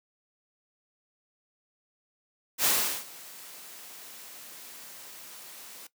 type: noise with ADSR envelope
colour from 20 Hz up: white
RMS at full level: -23 dBFS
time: 2.58-5.87 s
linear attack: 67 ms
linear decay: 390 ms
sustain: -23 dB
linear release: 4 ms
effects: noise-tail reverb RT60 0.1 s tail -17 dB re dry + high-pass 200 Hz 12 dB/octave